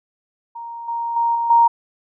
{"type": "tone with level steps", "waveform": "sine", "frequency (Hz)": 933, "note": "A#5", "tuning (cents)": 1, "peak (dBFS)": [-29, -21, -15, -18, -9], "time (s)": [0.55, 1.68], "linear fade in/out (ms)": 10, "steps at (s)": [0.88, 1.16, 1.35, 1.5], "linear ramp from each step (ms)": 5, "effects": []}